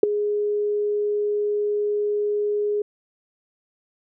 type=tone with ADSR envelope; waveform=sine; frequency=415.3 Hz; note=G#4; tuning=in tune; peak=-5 dBFS; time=0.03-2.82 s; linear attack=4 ms; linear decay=7 ms; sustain=-15 dB; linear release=4 ms; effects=none